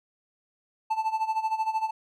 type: tone with tremolo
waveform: triangle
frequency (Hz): 880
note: A5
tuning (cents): 0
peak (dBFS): -20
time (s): 0.9-1.91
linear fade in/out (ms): 10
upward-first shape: sine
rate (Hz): 13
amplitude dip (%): 80
effects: none